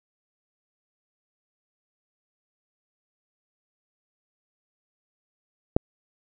click, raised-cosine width 2 ms, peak -4 dBFS, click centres 5.765 s, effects none

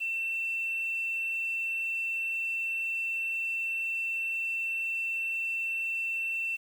sine tone, 2689 Hz, E7, 34 cents sharp, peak -28 dBFS, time 0-6.57 s, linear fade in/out 20 ms, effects tanh soft clip ceiling -25 dBFS + 9-bit

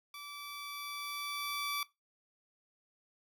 15% pulse tone with level ramp, 1157 Hz, D6, 26 cents flat, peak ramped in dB -39 to -27 dBFS, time 0.14-1.83 s, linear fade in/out 2 ms, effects noise-tail reverb RT60 0.2 s tail -19 dB re dry

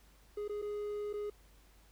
triangle tone with dropouts, 415.3 Hz, G#4, in tune, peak -34 dBFS, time 0.37-1.3 s, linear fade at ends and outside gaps 5 ms, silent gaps 0.48-0.494 / 0.618-0.623 / 1.13-1.137 s, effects added 50 Hz sine -61 dBFS peak until 1.91 s + pink hiss -66 dBFS RMS until 1.91 s

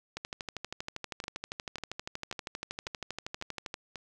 two click trains, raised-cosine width 0.2 ms, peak -19 / -23 dBFS, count 46 / 6, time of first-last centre 0.17-3.741 / 1.24-3.957 s, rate 12.6 / 1.84 Hz, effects none

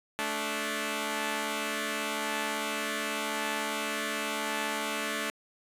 5% pulse tone pair together, 218.1 / 291.1 Hz, A3 / D4, -15 / -15 cents, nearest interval perfect fourth, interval 500 cents, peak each -22 dBFS, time 0.19-5.3 s, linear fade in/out 0 ms, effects resampled to 32000 Hz

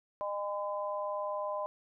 harmonic tone, 203.1 Hz, G#3, 38 cents flat, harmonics 3 / 4 / 5, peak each -35 / -43 / -37 dBFS, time 0.21-1.66 s, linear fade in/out 0 ms, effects none

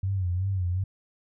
sine tone with vibrato, 93 Hz, F#2, 9 cents sharp, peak -24 dBFS, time 0.03-0.84 s, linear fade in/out 5 ms, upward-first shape sine, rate 2.7 Hz, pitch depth 95 cents each way, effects none

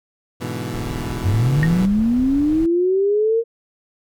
20% pulse chord, E dominant seventh, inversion first, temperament equal, 103.83 / 123.47 / 146.83 / 164.81 Hz, G#2 / B2 / D3 / E3, 0 / 0 / 0 / 0 cents, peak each -25 / -23 / -29 / -26 dBFS, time 0.4-1.87 s, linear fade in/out 20 ms
brown noise, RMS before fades -30 dBFS, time 0.74-2.66 s, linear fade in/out 2 ms
sine linear sweep, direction up, 84.4 to 466.2 Hz, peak -14 dBFS, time 1.22-3.44 s, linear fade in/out 50 ms
sine tone with exponential decay, 1854 Hz, A#6, 10 cents flat, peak -15 dBFS, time 1.63-1.7 s, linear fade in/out 0 ms, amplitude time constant 15 ms
effects none

